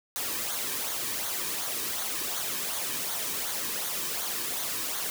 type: noise with flanger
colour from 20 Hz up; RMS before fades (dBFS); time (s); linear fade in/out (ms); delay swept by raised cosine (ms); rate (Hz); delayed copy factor
white; -32; 0.16-5.1; 0; 0.38 to 1.48; 2.7; -0.55
effects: none